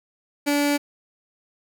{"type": "tone pair together", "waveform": "sawtooth", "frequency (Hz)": [288.6, 1154.4], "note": ["D4", "D6"], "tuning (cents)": [-30, -30], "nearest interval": "2 octaves", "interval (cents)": 2400, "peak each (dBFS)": [-15, -25], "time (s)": [0.46, 0.78], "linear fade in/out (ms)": 20, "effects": []}